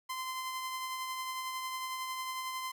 sawtooth tone with tremolo, 1035 Hz, C6, 19 cents flat, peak -31 dBFS, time 0.09-2.72 s, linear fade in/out 10 ms, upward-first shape triangle, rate 11 Hz, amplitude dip 35%, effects none

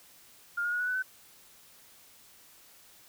sine tone with pitch steps, 1409 / 1430.3 / 1452 / 1473.9 / 1496.2 / 1518.9 Hz, F6 / F6 / F#6 / F#6 / F#6 / F#6, +15 / +41 / -33 / -7 / +19 / +45 cents, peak -28 dBFS, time 0.57-1.026 s, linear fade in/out 10 ms, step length 76 ms, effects white hiss -57 dBFS RMS until 3.08 s

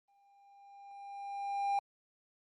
triangle tone with exponential growth, 800 Hz, G5, 35 cents sharp, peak -26 dBFS, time 0.08-1.79 s, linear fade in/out 2 ms, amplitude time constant 370 ms, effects Opus 24 kbps

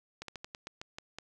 slowing click train, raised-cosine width 0.2 ms, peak -24 dBFS, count 9, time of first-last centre 0.22-1.186 s, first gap 63 ms, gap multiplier 1.18, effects none

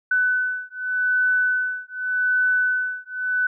sine beating tone pair, 1500 / 1500.85 Hz, F#6 / F#6, +23 / +24 cents, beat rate 0.85 Hz, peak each -22 dBFS, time 0.11-3.47 s, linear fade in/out 5 ms, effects none

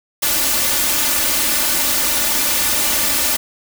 white noise with comb filter, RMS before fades -17 dBFS, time 0.22-3.37 s, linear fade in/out 10 ms, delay 3.4 ms, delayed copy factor +0.7, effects none

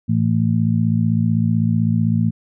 harmonic tone, 55.8 Hz, A1, 25 cents sharp, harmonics 2 / 3 / 4, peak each -18 / -19 / -19 dBFS, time 0.08-2.31 s, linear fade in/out 20 ms, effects none

